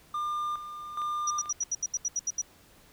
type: tone with tremolo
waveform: triangle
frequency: 1200 Hz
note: D6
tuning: 37 cents sharp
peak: -27 dBFS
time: 0.14-1.51 s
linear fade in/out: 5 ms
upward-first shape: square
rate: 1.2 Hz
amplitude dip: 65%
type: clicks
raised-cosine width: 0.3 ms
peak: -31 dBFS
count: 3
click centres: 1.018 / 1.458 / 1.631 s
type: tone bursts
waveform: sine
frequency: 5830 Hz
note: F#8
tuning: 26 cents flat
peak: -26 dBFS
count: 11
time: 1.27-2.416 s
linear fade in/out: 5 ms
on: 36 ms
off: 75 ms
effects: pink hiss -58 dBFS RMS until 2.92 s

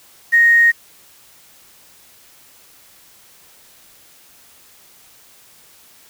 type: tone with quantisation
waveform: sine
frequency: 1864.7 Hz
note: A#6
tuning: in tune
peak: -8 dBFS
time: 0.32-0.72 s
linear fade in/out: 20 ms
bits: 6
effects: white hiss -48 dBFS RMS until 6.09 s

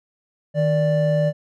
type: tone pair together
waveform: triangle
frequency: 155.56 / 587.3 Hz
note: D#3 / D5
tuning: 0 / 0 cents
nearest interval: octave + major seventh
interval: 2300 cents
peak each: -17 dBFS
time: 0.54-1.33 s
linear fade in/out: 50 ms
effects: none

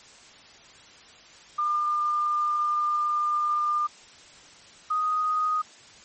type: tone pair in turn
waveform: sine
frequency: 1202 / 1245.3 Hz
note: D6 / D#6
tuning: +40 / +1 cents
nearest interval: minor second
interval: 61 cents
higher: second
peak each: -22 / -22 dBFS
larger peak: neither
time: 1.58-3.87 / 4.9-5.62 s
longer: first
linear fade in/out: 10 ms
effects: white hiss -50 dBFS RMS until 6.04 s + MP3 32 kbps

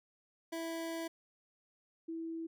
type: tone pair in turn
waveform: 25% pulse / sine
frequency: 329.6 / 327.9 Hz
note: E4 / E4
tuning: 0 / -9 cents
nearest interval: unison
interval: 9 cents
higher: first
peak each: -34 / -38 dBFS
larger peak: first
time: 0.52-1.08 / 2.08-2.47 s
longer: first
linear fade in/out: 10 ms
effects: none

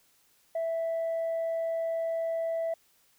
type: tone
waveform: sine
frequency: 659 Hz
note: E5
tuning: 1 cent flat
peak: -26 dBFS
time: 0.55-2.74 s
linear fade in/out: 5 ms
effects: tanh soft clip ceiling -26 dBFS + white hiss -66 dBFS RMS until 3.18 s

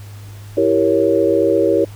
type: chord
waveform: sine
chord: E diminished seventh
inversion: none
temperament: equal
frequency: 329.6 / 392 / 466.2 / 554.4 Hz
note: E4 / G4 / Bb4 / Db5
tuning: 0 / 0 / 0 / 0 cents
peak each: -17 dBFS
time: 0.57-1.85 s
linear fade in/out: 5 ms
effects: added 102 Hz sine -32 dBFS peak until 1.95 s + pink hiss -44 dBFS RMS until 1.95 s

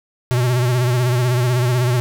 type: tone with vibrato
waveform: square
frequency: 123.9 Hz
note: B2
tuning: 6 cents sharp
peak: -15 dBFS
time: 0.31-2 s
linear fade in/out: 0 ms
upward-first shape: sine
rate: 16 Hz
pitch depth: 62 cents each way
effects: none

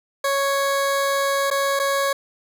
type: tone with dropouts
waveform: 20% pulse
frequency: 554 Hz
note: C#5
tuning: 1 cent flat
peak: -14 dBFS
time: 0.24-2.13 s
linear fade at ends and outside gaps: 5 ms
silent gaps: 1.503-1.511 / 1.793-1.797 s
effects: none

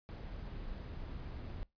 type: noise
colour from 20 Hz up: brown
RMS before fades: -44 dBFS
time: 0.09-1.63 s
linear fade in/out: 0 ms
effects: noise-tail reverb RT60 0.2 s tail -22 dB re dry + resampled to 11025 Hz

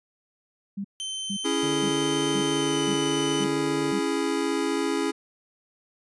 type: tone bursts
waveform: sine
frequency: 198.8 Hz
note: G3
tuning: 25 cents sharp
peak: -28 dBFS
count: 7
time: 0.77-3.995 s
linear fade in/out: 10 ms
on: 75 ms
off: 450 ms
type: tone with pitch glide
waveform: sawtooth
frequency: 3093 to 3014 Hz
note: G7 to F#7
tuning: -24 to +31 cents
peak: -27 dBFS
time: 1-3.44 s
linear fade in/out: 0 ms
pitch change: -45 cents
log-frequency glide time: 2.51-2.83 s
type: chord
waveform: square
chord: C# minor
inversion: none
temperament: equal with one note detuned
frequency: 277.2 / 332.1 / 415.3 Hz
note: C#4 / E4 / G#4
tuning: 0 / +13 / 0 cents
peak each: -29 dBFS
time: 1.44-5.12 s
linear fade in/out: 20 ms
type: harmonic tone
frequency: 147.7 Hz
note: D3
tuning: 10 cents sharp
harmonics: 1 / 3 / 4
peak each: -34 / -40 / -46 dBFS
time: 1.63-3.92 s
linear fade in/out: 2 ms
effects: resampled to 24000 Hz

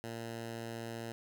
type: tone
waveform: 10% pulse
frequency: 115.2 Hz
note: A#2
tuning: 20 cents flat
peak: -32 dBFS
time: 0.04-1.12 s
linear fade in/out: 0 ms
effects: none

